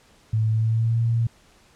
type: tone with pitch glide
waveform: sine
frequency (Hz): 110 to 115.67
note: A2 to A#2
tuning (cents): 0 to -13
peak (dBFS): -18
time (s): 0.33-1.27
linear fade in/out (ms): 5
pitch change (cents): +87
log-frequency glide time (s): 0.51-1.01
effects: pink hiss -56 dBFS RMS until 1.75 s + low-pass 9000 Hz 12 dB/octave